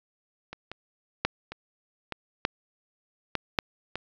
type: clicks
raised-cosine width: 0.3 ms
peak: -22 / -21 / -7 / -21 / -16 / -7 / -10 / -6 / -16 dBFS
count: 9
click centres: 0.53 / 0.716 / 1.25 / 1.52 / 2.123 / 2.451 / 3.353 / 3.588 / 3.956 s
effects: resampled to 16000 Hz + 8-bit